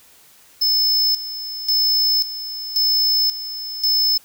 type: tone with tremolo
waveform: square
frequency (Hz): 5240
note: E8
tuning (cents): -11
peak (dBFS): -15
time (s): 0.61-4.18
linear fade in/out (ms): 10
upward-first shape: square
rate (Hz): 0.93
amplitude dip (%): 75
effects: white hiss -50 dBFS RMS until 4.24 s